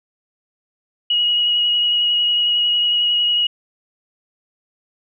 sine tone with vibrato, 2900 Hz, F#7, 35 cents flat, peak -14 dBFS, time 1.1-3.47 s, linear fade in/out 5 ms, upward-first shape sine, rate 11 Hz, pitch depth 13 cents each way, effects none

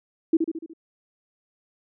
sine tone with echo, 325.6 Hz, E4, 21 cents flat, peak -14 dBFS, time 0.33-0.37 s, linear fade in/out 5 ms, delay 73 ms, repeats 5, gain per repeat -5 dB, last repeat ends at 0.735 s, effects none

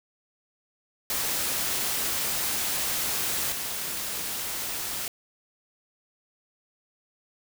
white noise with level steps, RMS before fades -28 / -32 dBFS, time 1.1-5.08 s, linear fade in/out 2 ms, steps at 3.52 s, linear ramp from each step 2 ms, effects none

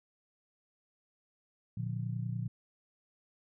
sine chord, Bb major, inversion none, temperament equal with one note detuned, 116.54 / 146.83 / 177.26 Hz, Bb2 / D3 / F3, 0 / 0 / +26 cents, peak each -35 / -40 / -40 dBFS, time 1.77-2.48 s, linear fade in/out 5 ms, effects none

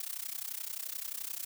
blue noise with amplitude modulation, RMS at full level -36 dBFS, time 0-1.45 s, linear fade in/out 2 ms, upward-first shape sine, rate 31.5 Hz, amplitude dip 90%, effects none

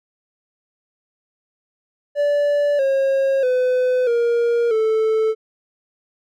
triangle tone with pitch steps, 580 / 541.2 / 504.9 / 471.1 / 439.6 Hz, D5 / C#5 / B4 / A#4 / A4, -22 / -42 / +38 / +18 / -2 cents, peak -13 dBFS, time 2.15-5.35 s, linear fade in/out 50 ms, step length 640 ms, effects none

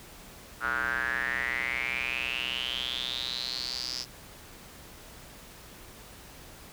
square tone with band-pass filter sweep, 62.5 Hz, B1, 21 cents sharp, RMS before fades -32 dBFS, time 0.6-4.06 s, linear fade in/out 50 ms, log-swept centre 1400 to 5200 Hz, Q 8.9, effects pink hiss -49 dBFS RMS until 6.72 s

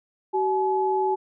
sine tone pair together, 380 / 853.1 Hz, F#4 / G#5, +46 / +46 cents, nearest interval octave + major second, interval 1400 cents, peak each -23 dBFS, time 0.33-1.16 s, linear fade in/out 20 ms, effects none

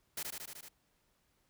white noise with echo, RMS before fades -39 dBFS, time 0.17-0.23 s, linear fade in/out 5 ms, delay 76 ms, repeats 6, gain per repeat -2 dB, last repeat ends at 0.686 s, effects pink hiss -75 dBFS RMS until 1.49 s

